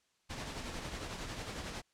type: noise with tremolo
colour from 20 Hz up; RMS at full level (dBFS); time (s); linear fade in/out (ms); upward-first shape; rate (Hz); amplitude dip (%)
pink; -40; 0.29-1.82; 20; triangle; 11; 45
effects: white hiss -75 dBFS RMS until 1.93 s + low-pass 7000 Hz 12 dB/octave